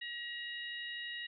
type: harmonic tone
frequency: 952 Hz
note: A#5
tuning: 36 cents sharp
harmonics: 2 / 3 / 4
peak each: -42 / -45 / -47 dBFS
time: 0.01-1.27 s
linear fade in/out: 10 ms
effects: none